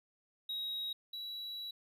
triangle tone pair in turn, 3808 / 3913 Hz, A#7 / B7, +36 / -17 cents, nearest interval unison, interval 47 cents, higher second, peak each -35 / -39 dBFS, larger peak first, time 0.49-0.93 / 1.13-1.71 s, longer second, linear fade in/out 5 ms, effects none

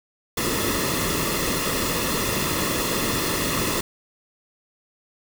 pink noise with comb filter, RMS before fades -24 dBFS, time 0.37-3.81 s, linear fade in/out 5 ms, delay 1.3 ms, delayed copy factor -0.65, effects none

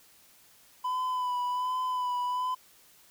triangle tone with vibrato, 1000 Hz, B5, 21 cents sharp, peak -26 dBFS, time 0.84-2.55 s, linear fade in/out 10 ms, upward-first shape sine, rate 1.3 Hz, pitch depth 27 cents each way, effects white hiss -59 dBFS RMS until 3.1 s

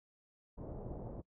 pink low-pass noise, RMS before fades -45 dBFS, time 0.57-1.22 s, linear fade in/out 20 ms, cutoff 700 Hz, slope 24 dB/octave, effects noise-tail reverb RT60 0.1 s tail -23 dB re dry

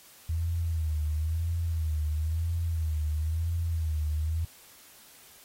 sine tone with vibrato, 80.2 Hz, E2, 47 cents flat, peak -26 dBFS, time 0.29-4.45 s, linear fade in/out 5 ms, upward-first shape sine, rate 0.99 Hz, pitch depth 89 cents each way, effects white hiss -54 dBFS RMS until 5.44 s + AAC 48 kbps

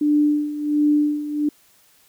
sine tone with tremolo, 296.5 Hz, D4, 17 cents sharp, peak -13 dBFS, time 0.01-1.49 s, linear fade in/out 5 ms, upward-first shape sine, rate 1.4 Hz, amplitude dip 75%, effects white hiss -56 dBFS RMS until 2.08 s

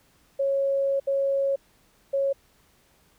sine tone bursts at uneven times, 550 Hz, C#5, 14 cents flat, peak -21 dBFS, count 3, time 0.39-1 / 1.07-1.56 / 2.13-2.33 s, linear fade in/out 10 ms, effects pink hiss -62 dBFS RMS until 3.18 s

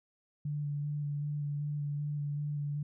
sine tone with vibrato, 146.2 Hz, D3, 7 cents flat, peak -32 dBFS, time 0.45-2.83 s, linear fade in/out 5 ms, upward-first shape square, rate 2.6 Hz, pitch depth 14 cents each way, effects none

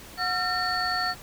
sine tone cluster, 730 / 1361 / 1817 / 4450 Hz, F#5 / F6 / A#6 / C#8, -24 / -45 / -45 / +6 cents, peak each -29 dBFS, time 0.17-1.15 s, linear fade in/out 50 ms, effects tanh soft clip ceiling -17 dBFS + pink hiss -45 dBFS RMS until 1.22 s

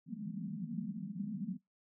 pink band-pass noise, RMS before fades -41 dBFS, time 0.06-1.58 s, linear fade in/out 20 ms, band 160 to 240 Hz, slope 96 dB/octave, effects noise-tail reverb RT60 0.2 s tail -24 dB re dry

